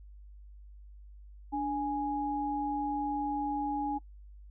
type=tone pair together; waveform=sine; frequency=291.7 / 830.6 Hz; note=D4 / G#5; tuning=-12 / 0 cents; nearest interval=octave + tritone; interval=1812 cents; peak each=-33 / -32 dBFS; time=1.52-3.99 s; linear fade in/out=20 ms; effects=noise-tail reverb RT60 0.1 s tail -22 dB re dry + added 50 Hz sine -48 dBFS peak until 4.5 s